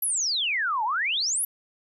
sine exponential two-way sweep, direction down then up, 12000 to 830.6 to 12000 Hz, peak -23 dBFS, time 0.02-1.45 s, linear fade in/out 5 ms, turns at 0.84 s, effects none

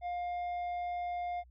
sine tone with tanh clipping, 707 Hz, F5, 21 cents sharp, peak -35 dBFS, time 0.01-1.44 s, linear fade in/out 50 ms, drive 6 dB, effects added 61 Hz sine -56 dBFS peak until 1.5 s

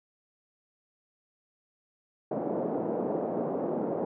white band-pass noise, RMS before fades -31 dBFS, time 2.31-4.05 s, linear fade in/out 5 ms, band 180 to 630 Hz, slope 24 dB/octave, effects none

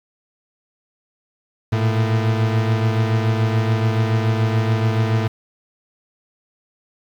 40% pulse beating tone pair, 110 / 117 Hz, A2 / A#2, 0 / +7 cents, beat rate 7 Hz, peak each -16 / -23 dBFS, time 1.72-5.28 s, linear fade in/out 10 ms, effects low-pass 4000 Hz 12 dB/octave + 7-bit

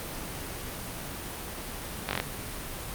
slowing click train, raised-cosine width 0.3 ms, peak -11 dBFS, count 6, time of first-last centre 2.09-2.201 s, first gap 20 ms, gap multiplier 1.05, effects pink hiss -37 dBFS RMS until 2.94 s + Opus 32 kbps

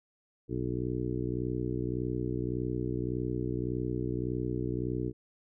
harmonic tone, 61.74 Hz, B1, in tune, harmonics 1 / 2 / 3 / 4 / 5 / 6 / 7, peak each -40 / -35 / -40 / -41 / -36 / -37 / -40 dBFS, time 0.48-5.13 s, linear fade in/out 50 ms, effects none

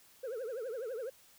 sine tone with vibrato, 481.8 Hz, B4, 43 cents flat, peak -34 dBFS, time 0.23-1.1 s, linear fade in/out 10 ms, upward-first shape triangle, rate 12 Hz, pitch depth 240 cents each way, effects tanh soft clip ceiling -36 dBFS + white hiss -62 dBFS RMS until 1.38 s

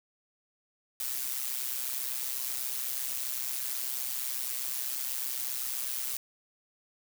blue noise with amplitude modulation, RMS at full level -31 dBFS, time 1-6.17 s, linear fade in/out 2 ms, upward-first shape sine, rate 128 Hz, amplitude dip 70%, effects none

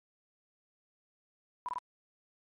sine tone bursts, 990 Hz, B5, 4 cents sharp, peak -33 dBFS, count 3, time 1.66-1.784 s, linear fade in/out 0 ms, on 26 ms, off 23 ms, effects MP3 48 kbps

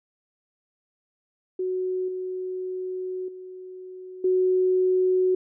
sine tone with level steps, 370 Hz, F#4, in tune, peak -24 / -28 / -37 / -18 dBFS, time 1.59-5.35 s, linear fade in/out 5 ms, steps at 2.08 / 3.28 / 4.24 s, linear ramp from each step 5 ms, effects none

